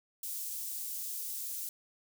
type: high-pass noise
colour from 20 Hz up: white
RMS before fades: -39 dBFS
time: 0.23-1.69 s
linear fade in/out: 2 ms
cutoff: 7300 Hz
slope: 12 dB/octave
effects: none